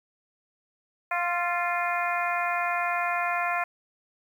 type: harmonic tone with a mistuned harmonic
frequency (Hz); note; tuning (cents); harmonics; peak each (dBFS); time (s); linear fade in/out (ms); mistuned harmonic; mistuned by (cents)
350; F4; +4; 2 / 3 / 4 / 5 / 6 / 7; -29 / -31 / -32 / -33 / -34 / -34; 1.11-3.64; 5; 4; -26
effects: 9-bit